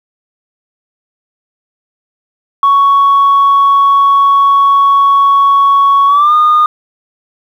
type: tone with pitch glide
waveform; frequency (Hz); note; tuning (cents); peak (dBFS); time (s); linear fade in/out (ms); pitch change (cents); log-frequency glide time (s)
sine; 1114 to 1221.9; C#6 to D#6; +8 to -32; -3; 2.63-6.66; 2; +160; 6.07-6.34
effects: tanh soft clip ceiling -2 dBFS + 7-bit